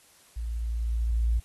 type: tone with level ramp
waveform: sine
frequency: 57.2 Hz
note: A#1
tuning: 32 cents flat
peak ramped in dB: -30 to -20 dBFS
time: 0.36-1.4 s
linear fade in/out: 10 ms
effects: white hiss -58 dBFS RMS until 1.44 s + AAC 32 kbps